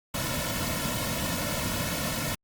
pink noise with comb filter, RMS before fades -30 dBFS, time 0.14-2.35 s, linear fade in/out 5 ms, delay 2.5 ms, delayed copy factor -0.85, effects Opus 48 kbps

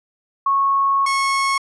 sine / 30% pulse tone pair in turn, 1100 / 1094.7 Hz, C#6 / C#6, -14 / -22 cents, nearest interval unison, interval 8 cents, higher first, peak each -14 dBFS, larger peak neither, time 0.46-1.06 / 1.06-1.58 s, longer first, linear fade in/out 5 ms, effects resampled to 22050 Hz

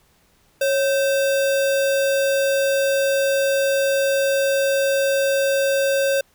sine tone with sample-and-hold, 550 Hz, C#5, 14 cents flat, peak -16 dBFS, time 0.61-6.21 s, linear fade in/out 5 ms, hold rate 2100 Hz, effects pink hiss -59 dBFS RMS until 6.34 s

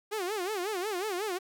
sawtooth tone with vibrato, 392 Hz, G4, in tune, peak -27 dBFS, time 0.11-1.39 s, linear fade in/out 20 ms, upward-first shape sine, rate 5.5 Hz, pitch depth 200 cents each way, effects 10-bit

